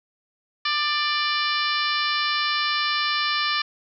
harmonic tone with a mistuned harmonic, 590 Hz, D5, 8 cents sharp, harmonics 2 / 3 / 4 / 5 / 6 / 7 / 8 / 9, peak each -26 / -28 / -29 / -30 / -31 / -31 / -32 / -33 dBFS, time 0.65-3.62 s, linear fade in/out 5 ms, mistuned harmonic 2, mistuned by +15 cents, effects none

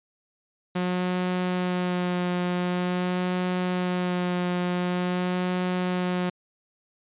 sawtooth tone with vibrato, 180 Hz, F#3, 47 cents flat, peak -20 dBFS, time 0.75-6.3 s, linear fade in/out 10 ms, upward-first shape sine, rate 0.46 Hz, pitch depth 16 cents each way, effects resampled to 8000 Hz

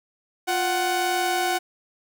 sawtooth tone pair together, 352.5 / 746 Hz, F4 / F#5, +16 / +14 cents, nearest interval octave + minor second, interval 1298 cents, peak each -23 / -19 dBFS, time 0.47-1.59 s, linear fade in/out 20 ms, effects none

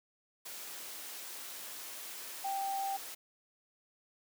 sine tone in noise, 784 Hz, G5, in tune, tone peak -33 dBFS, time 2.44-2.97 s, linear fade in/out 10 ms, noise white, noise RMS -45 dBFS, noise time 0.45-3.15 s, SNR +9 dB, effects high-pass 300 Hz 12 dB/octave

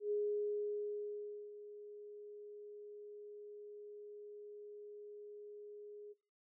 sine tone with ADSR envelope, 415.3 Hz, G#4, in tune, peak -33 dBFS, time 0-6.14 s, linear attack 110 ms, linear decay 1400 ms, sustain -16 dB, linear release 26 ms, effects noise-tail reverb RT60 0.4 s tail -23 dB re dry

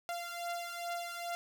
sawtooth beating tone pair, 691 / 693.4 Hz, F5 / F5, -19 / -13 cents, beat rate 2.4 Hz, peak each -36 / -38 dBFS, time 0.09-1.35 s, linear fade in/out 0 ms, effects none

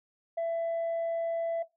sine tone, 667 Hz, E5, 20 cents sharp, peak -26 dBFS, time 0.37-1.63 s, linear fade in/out 10 ms, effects noise-tail reverb RT60 0.2 s tail -18 dB re dry + tanh soft clip ceiling -27 dBFS

